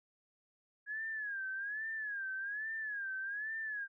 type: tone with vibrato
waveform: sine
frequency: 1661.2 Hz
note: G#6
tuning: in tune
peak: -37 dBFS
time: 0.86-3.88 s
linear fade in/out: 50 ms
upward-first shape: sine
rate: 1.2 Hz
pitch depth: 130 cents each way
effects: none